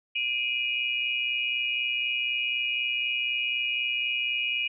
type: tone cluster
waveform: sine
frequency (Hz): 2389 / 2513 / 2890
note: D7 / D#7 / F#7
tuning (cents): +29 / +17 / -41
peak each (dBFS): -30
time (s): 0.15-4.68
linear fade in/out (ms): 10
effects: none